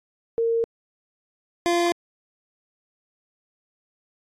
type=tone pair in turn; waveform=sine / 25% pulse; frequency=459.8 / 345.3 Hz; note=A#4 / F4; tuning=-24 / -20 cents; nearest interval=perfect fourth; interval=496 cents; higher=first; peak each=-19 / -15 dBFS; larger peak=second; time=0.38-0.64 / 1.66-1.92 s; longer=neither; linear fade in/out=0 ms; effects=low-pass 9000 Hz 12 dB/octave + AAC 64 kbps